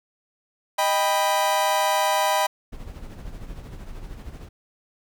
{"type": "chord", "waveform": "40% pulse", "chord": "Eb augmented", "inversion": "none", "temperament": "equal with one note detuned", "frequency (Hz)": [622.3, 790.8, 987.8], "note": ["Eb5", "G5", "B5"], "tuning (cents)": [0, 15, 0], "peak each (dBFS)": [-24, -23, -22], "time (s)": [0.78, 2.47], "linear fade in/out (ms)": 10}
{"type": "noise with tremolo", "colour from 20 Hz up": "brown", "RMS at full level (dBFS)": -35, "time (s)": [2.72, 4.49], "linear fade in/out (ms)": 10, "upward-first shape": "sine", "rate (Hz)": 13, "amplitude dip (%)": 50}
{"effects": []}